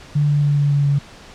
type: tone with pitch steps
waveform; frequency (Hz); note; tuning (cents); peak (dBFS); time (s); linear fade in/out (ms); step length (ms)
sine; 146.83 / 145.82 / 144.81 / 143.81 / 142.81 / 141.83; D3 / D3 / D3 / D3 / D3 / C#3; 0 / -12 / -24 / -36 / -48 / +40; -13; 0.15-0.99; 10; 140
effects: pink hiss -41 dBFS RMS until 1.34 s + low-pass 6000 Hz 12 dB/octave